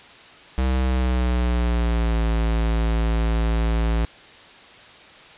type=tone with pitch glide; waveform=square; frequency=64.6 to 56.24 Hz; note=C2 to A1; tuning=-21 to +39 cents; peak=-19 dBFS; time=0.58-4.05 s; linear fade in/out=0 ms; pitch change=-240 cents; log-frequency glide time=0.82-2.2 s; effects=white hiss -45 dBFS RMS until 5.37 s + resampled to 8000 Hz